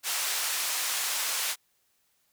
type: band-pass noise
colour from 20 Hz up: white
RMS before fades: -30 dBFS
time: 0.03-1.56 s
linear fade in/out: 50 ms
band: 810 to 11000 Hz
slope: 12 dB/octave
effects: white hiss -71 dBFS RMS until 2.32 s